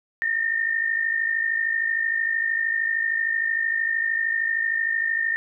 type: tone pair together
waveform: sine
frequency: 1811.6 / 1864.7 Hz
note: A#6 / A#6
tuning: -50 / 0 cents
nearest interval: minor second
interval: 50 cents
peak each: -22 / -27 dBFS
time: 0.22-5.36 s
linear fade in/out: 0 ms
effects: none